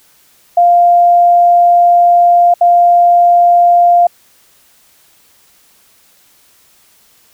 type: tone bursts at uneven times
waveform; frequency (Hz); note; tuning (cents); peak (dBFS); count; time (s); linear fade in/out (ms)
sine; 698.5; F5; 0; -4; 2; 0.57-2.54 / 2.61-4.07; 5
effects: white hiss -49 dBFS RMS until 7.33 s